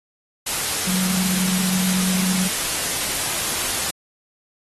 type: tone in noise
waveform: sine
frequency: 185.1 Hz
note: F#3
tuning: 1 cent sharp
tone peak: -21 dBFS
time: 0.87-2.48 s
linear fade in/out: 10 ms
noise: white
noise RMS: -23 dBFS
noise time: 0.46-3.91 s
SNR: -1 dB
effects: AAC 32 kbps